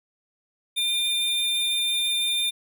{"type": "tone pair together", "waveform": "square", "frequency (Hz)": [2405, 3603], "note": ["D7", "A7"], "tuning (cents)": [41, 40], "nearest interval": "perfect fifth", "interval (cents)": 699, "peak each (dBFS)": [-33, -23], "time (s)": [0.76, 2.51], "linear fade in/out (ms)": 20, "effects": []}